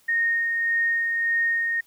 sine tone with tremolo, 1851 Hz, A#6, 13 cents flat, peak -19 dBFS, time 0.08-1.81 s, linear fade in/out 10 ms, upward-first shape sine, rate 1.7 Hz, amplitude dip 30%, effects white hiss -60 dBFS RMS until 1.86 s

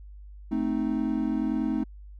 triangle chord, A diminished, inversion none, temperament equal, 220 / 261.6 / 311.1 Hz, A3 / C4 / Eb4, 0 / 0 / 0 cents, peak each -27 dBFS, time 0.51-1.84 s, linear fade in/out 10 ms, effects added 50 Hz sine -42 dBFS peak until 2.19 s

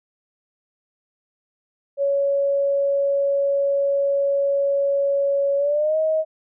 sine tone with pitch glide, 559 to 631.1 Hz, C#5 to D#5, +14 to +24 cents, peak -17 dBFS, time 1.97-6.25 s, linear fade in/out 50 ms, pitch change +210 cents, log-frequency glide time 5.57-5.97 s, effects none

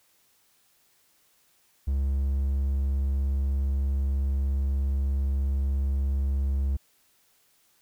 triangle tone, 68.4 Hz, C#2, 23 cents flat, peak -21 dBFS, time 1.87-6.77 s, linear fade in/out 10 ms, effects white hiss -65 dBFS RMS until 7.81 s

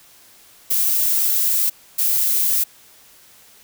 violet noise bursts at uneven times, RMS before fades -18 dBFS, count 2, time 0.7-1.7 / 1.98-2.64 s, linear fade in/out 10 ms, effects white hiss -49 dBFS RMS until 3.63 s

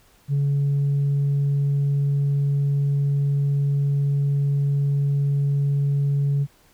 sine tone, 141.2 Hz, C#3, 32 cents sharp, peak -16 dBFS, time 0.28-6.47 s, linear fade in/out 50 ms, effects tanh soft clip ceiling -16 dBFS + pink hiss -57 dBFS RMS until 6.73 s

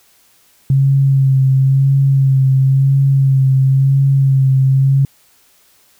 sine tone with vibrato, 135.1 Hz, C#3, 44 cents flat, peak -8 dBFS, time 0.7-5.05 s, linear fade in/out 2 ms, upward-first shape sine, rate 0.97 Hz, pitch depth 27 cents each way, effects white hiss -52 dBFS RMS until 5.99 s

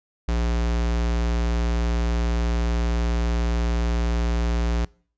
square tone, 58.27 Hz, A#1, in tune, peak -21 dBFS, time 0.28-4.85 s, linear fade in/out 5 ms, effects noise-tail reverb RT60 0.5 s tail -25 dB re dry + resampled to 16000 Hz

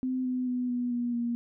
sine tone with pitch steps, 257 / 252.9 / 248.8 / 244.8 / 240.9 / 237 Hz, C4 / B3 / B3 / B3 / B3 / A#3, -31 / +41 / +13 / -15 / -43 / +29 cents, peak -27 dBFS, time 0.03-1.35 s, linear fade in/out 0 ms, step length 220 ms, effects none

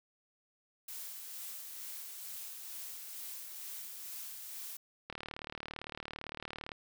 blue noise with tremolo, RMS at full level -44 dBFS, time 0.88-4.77 s, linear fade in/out 5 ms, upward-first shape sine, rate 2.2 Hz, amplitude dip 30%
click train, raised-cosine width 0.3 ms, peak -25 dBFS, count 62, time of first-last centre 5.1-6.718 s, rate 37.7 Hz
effects none

